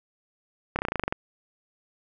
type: slowing click train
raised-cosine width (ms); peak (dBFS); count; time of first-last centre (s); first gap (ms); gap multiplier
0.5; -11; 11; 0.76-1.125; 29; 1.05
effects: none